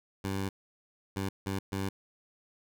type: tone bursts at uneven times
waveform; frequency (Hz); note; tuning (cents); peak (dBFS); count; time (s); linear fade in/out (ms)
15% pulse; 97.3; G2; -12; -25; 4; 0.24-0.49 / 1.16-1.29 / 1.46-1.59 / 1.72-1.89; 5
effects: none